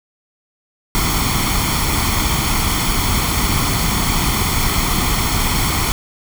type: noise with comb filter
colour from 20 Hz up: pink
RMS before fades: -17 dBFS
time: 0.95-5.92 s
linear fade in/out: 0 ms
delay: 0.91 ms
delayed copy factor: +0.65
effects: none